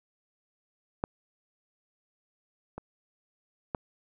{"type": "clicks", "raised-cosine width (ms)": 1, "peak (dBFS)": [-14, -24, -16], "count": 3, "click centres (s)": [1.039, 2.78, 3.748], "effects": []}